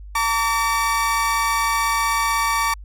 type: tone pair together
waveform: 30% pulse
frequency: 910 / 1146.5 Hz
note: A#5 / D6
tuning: -42 / -42 cents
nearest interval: major third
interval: 400 cents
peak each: -19 / -17 dBFS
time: 0.15-2.74 s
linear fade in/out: 5 ms
effects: added 50 Hz sine -34 dBFS peak until 2.84 s + MP3 64 kbps